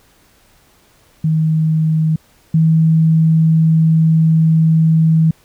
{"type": "tone pair in turn", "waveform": "sine", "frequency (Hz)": [158.1, 160.68], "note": ["D#3", "E3"], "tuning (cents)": [28, -44], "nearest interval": "unison", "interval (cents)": 28, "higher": "second", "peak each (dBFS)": [-11, -8], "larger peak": "second", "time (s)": [[1.24, 2.16], [2.54, 5.31]], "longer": "second", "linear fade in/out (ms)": 5, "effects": ["pink hiss -52 dBFS RMS until 5.44 s"]}